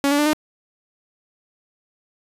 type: tone with pitch steps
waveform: sawtooth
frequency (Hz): 280 / 288.2 / 296.6 / 305.3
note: C#4 / D4 / D4 / D#4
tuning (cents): +18 / -33 / +17 / -33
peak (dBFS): -12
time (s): 0.04-0.332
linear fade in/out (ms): 0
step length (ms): 73
effects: resampled to 32000 Hz